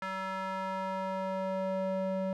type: tone with band-pass filter sweep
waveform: square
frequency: 190 Hz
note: F#3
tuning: 46 cents sharp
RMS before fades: -34 dBFS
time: 0.02-2.33 s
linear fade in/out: 2 ms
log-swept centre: 1400 to 450 Hz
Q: 1.8
effects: none